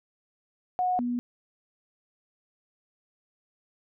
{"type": "tone pair in turn", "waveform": "sine", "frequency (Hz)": [730, 243.2], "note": ["F#5", "B3"], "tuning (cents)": [-24, -26], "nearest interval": "octave + perfect fifth", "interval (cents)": 1902, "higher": "first", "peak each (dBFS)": [-23, -26], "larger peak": "first", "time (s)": [[0.79, 0.99], [0.99, 1.19]], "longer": "neither", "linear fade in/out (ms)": 0, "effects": []}